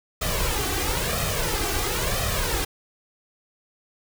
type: noise with flanger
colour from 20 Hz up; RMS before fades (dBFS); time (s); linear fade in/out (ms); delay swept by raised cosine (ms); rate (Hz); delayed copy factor
pink; -25; 0.21-2.65; 10; 1.6 to 2.6; 0.99; +0.7
effects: none